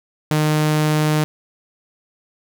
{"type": "tone", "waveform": "sawtooth", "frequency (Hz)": 153, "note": "D#3", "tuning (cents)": -29, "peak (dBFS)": -11, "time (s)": [0.31, 1.24], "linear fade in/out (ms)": 0, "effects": []}